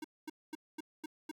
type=tone bursts; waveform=square; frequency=311.1 Hz; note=D#4; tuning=in tune; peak=-40 dBFS; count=6; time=0.02-1.314 s; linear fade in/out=5 ms; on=24 ms; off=230 ms; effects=AAC 64 kbps